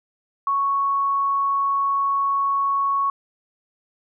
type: tone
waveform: sine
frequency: 1108.7 Hz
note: C#6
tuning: in tune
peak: -18 dBFS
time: 0.47-3.1 s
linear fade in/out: 2 ms
effects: none